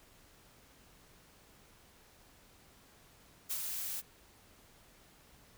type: noise with ADSR envelope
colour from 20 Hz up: blue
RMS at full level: -35 dBFS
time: 3.49-4.02 s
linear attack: 22 ms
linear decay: 64 ms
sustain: -4 dB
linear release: 31 ms
effects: pink hiss -62 dBFS RMS until 5.57 s